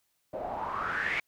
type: noise with low-pass filter sweep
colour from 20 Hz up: white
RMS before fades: -33 dBFS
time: 0.33-1.2 s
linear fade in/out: 5 ms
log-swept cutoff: 570 to 2300 Hz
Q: 7.2
effects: white hiss -75 dBFS RMS until 1.27 s